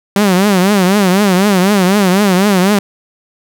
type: tone with vibrato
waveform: sawtooth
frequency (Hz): 193.7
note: G3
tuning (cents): -20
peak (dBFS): -4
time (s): 0.16-2.79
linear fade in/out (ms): 2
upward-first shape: triangle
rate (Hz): 4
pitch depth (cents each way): 170
effects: none